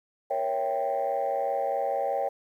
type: chord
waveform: sine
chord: A# diminished seventh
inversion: none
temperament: equal with one note detuned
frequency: 471.3 / 554.4 / 659.3 / 784 Hz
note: A#4 / C#5 / E5 / G5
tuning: +19 / 0 / 0 / 0 cents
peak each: -34 / -28 / -32 / -28 dBFS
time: 0.3-2.29 s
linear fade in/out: 10 ms
effects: tanh soft clip ceiling -19 dBFS + 10-bit